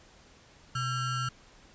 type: ring-modulated tone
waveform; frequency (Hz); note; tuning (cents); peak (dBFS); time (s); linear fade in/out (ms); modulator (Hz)
square; 740; F#5; 0; -27; 0.75-1.29; 5; 613
effects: pink hiss -57 dBFS RMS until 1.74 s + resampled to 16000 Hz

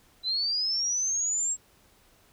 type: linear sweep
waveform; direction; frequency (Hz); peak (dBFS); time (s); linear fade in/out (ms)
sine; up; 3951 to 7630; -25; 0.23-1.57; 50
effects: pink hiss -61 dBFS RMS until 2.32 s

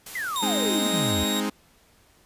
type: noise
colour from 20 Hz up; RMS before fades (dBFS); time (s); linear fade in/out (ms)
white; -39; 0.06-1.12; 5
type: exponential sweep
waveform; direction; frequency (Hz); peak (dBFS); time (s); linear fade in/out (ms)
sine; down; 2103 to 73.42; -27; 0.15-1.24; 5
type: tone with pitch glide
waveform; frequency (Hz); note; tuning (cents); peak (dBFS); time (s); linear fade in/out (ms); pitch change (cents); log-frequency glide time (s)
sawtooth; 3697 to 3757; A#7 to A#7; -15 to +13; -24; 0.36-1.4; 0; +28; 0.64-1.23
type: chord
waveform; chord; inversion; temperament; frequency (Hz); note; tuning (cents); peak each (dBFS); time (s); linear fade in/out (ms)
sawtooth; Ab major; none; equal; 207.7 / 261.6 / 311.1; Ab3 / C4 / Eb4; 0 / 0 / 0; -23 / -27 / -26; 0.42-1.5; 10
effects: pink hiss -59 dBFS RMS until 2.25 s + resampled to 32000 Hz

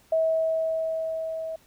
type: tone with level ramp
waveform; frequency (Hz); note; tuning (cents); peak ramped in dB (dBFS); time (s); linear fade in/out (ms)
sine; 645; E5; -38; -19 to -30; 0.12-1.56; 5
effects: pink hiss -59 dBFS RMS until 1.66 s

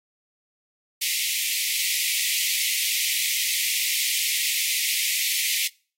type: high-pass noise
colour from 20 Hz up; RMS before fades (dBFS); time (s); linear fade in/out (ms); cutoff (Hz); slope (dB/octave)
pink; -25; 1.01-5.68; 10; 2000; 96
effects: noise-tail reverb RT60 0.4 s tail -25 dB re dry + AAC 48 kbps

